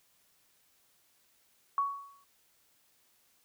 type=tone with exponential decay; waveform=sine; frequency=1119 Hz; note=C#6; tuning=16 cents sharp; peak=-24 dBFS; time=1.78-2.24 s; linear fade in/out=1 ms; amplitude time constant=100 ms; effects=white hiss -69 dBFS RMS until 3.44 s